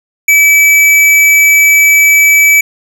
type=tone; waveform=square; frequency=2300 Hz; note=D7; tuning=37 cents flat; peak=-4 dBFS; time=0.28-2.61 s; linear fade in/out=5 ms; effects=none